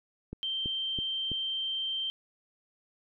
click train, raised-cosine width 3 ms, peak -25 dBFS, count 4, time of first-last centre 0.33-1.317 s, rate 3.04 Hz
sine tone, 3136 Hz, G7, in tune, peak -30 dBFS, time 0.43-2.1 s, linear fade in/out 0 ms
effects none

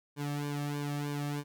sawtooth tone with flanger, 145 Hz, D3, 22 cents flat, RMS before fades -35 dBFS, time 0.16-1.44 s, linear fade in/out 50 ms, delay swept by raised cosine 1.5 to 2.06 ms, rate 3.2 Hz, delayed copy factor -0.95, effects none

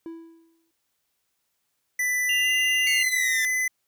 triangle tone with exponential decay, 330 Hz, E4, 2 cents sharp, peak -30 dBFS, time 0.06-0.71 s, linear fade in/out 1 ms, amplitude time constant 140 ms
square tone with pitch glide, 1989 to 2018 Hz, B6 to B6, +12 to +37 cents, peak -23 dBFS, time 1.99-3.68 s, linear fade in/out 5 ms, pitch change +25 cents, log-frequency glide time 2.4-2.49 s
sine tone, 2794 Hz, F7, in tune, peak -23 dBFS, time 2.29-3.03 s, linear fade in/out 5 ms
sawtooth exponential sweep, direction down, 2217 to 1760 Hz, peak -23 dBFS, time 2.87-3.45 s, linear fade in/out 0 ms
effects white hiss -75 dBFS RMS until 3.87 s

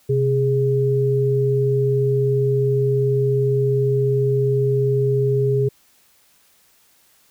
sine tone pair together, 129.99 / 412.7 Hz, C3 / G#4, -11 / -11 cents, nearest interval octave + minor sixth, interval 2000 cents, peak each -18 dBFS, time 0.09-5.69 s, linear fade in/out 10 ms, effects white hiss -57 dBFS RMS until 7.3 s

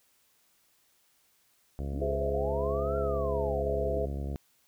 harmonic tone, 69.7 Hz, C#2, 10 cents sharp, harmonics 1 / 2 / 3 / 4 / 5 / 6 / 7 / 8 / 9 / 10, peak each -33 / -39 / -43 / -45 / -47 / -49 / -50 / -51 / -52 / -53 dBFS, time 1.79-4.36 s, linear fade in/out 0 ms
sine linear two-way sweep, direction up then down, 233.1 to 1380 to 288.4 Hz, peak -39 dBFS, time 1.93-3.99 s, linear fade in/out 10 ms, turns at 2.97 s
sine chord, Ab augmented, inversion none, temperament equal with one note detuned, 415.3 / 514 / 659.3 Hz, Ab4 / C5 / E5, 0 / -31 / 0 cents, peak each -33 dBFS, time 2.01-4.06 s, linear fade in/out 10 ms
effects white hiss -68 dBFS RMS until 4.67 s

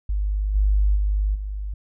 sine tone with level steps, 50.6 Hz, G#1, 44 cents flat, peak -20 / -15 / -18 / -26 dBFS, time 0.09-1.74 s, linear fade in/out 5 ms, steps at 0.54 / 0.95 / 1.34 s, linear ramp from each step 20 ms, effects none

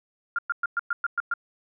sine tone bursts, 1401 Hz, F6, 5 cents sharp, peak -22 dBFS, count 8, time 0.36-1.338 s, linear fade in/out 2 ms, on 26 ms, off 110 ms, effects none

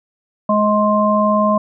harmonic tone, 210.2 Hz, G#3, 21 cents sharp, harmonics 1 / 3 / 5, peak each -16 / -16 / -16 dBFS, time 0.49-1.58 s, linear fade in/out 5 ms, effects none

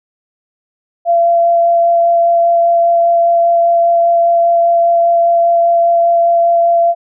sine tone with vibrato, 682 Hz, F5, 41 cents flat, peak -7 dBFS, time 1.05-6.95 s, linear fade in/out 50 ms, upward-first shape sine, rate 5 Hz, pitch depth 8 cents each way, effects none

